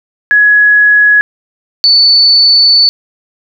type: tone pair in turn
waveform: sine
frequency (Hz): 1680 / 4485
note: G#6 / C#8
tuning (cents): +19 / +19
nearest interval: octave + perfect fourth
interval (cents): 1700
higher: second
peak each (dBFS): -3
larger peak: neither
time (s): 0.31-1.21 / 1.84-2.89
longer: second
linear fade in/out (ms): 0
effects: none